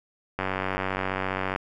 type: click train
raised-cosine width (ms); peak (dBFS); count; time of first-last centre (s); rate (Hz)
0.5; -12; 112; 0.39-1.561; 94.8
effects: none